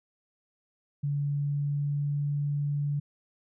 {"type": "tone with pitch glide", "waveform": "sine", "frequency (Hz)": [143.5, 144.58], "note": ["D3", "D3"], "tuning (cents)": [-40, -27], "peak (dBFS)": -26, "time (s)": [1.03, 3], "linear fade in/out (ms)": 10, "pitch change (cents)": 13, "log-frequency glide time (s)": [1.29, 2.28], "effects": []}